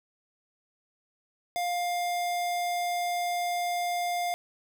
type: tone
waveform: square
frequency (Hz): 704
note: F5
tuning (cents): +14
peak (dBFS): -28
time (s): 1.56-4.34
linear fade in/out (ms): 0
effects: none